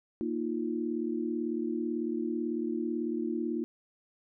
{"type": "chord", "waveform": "sine", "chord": "Bb suspended fourth", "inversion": "none", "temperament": "equal", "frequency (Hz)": [233.1, 311.1, 349.2], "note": ["Bb3", "Eb4", "F4"], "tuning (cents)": [0, 0, 0], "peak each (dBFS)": -34, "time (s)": [0.21, 3.64], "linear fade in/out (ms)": 0, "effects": []}